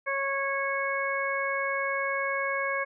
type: harmonic tone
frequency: 550 Hz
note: C#5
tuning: 14 cents flat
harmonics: 1 / 2 / 3 / 4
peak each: -32 / -32 / -32 / -32 dBFS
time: 0.06-2.85 s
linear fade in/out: 20 ms
effects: none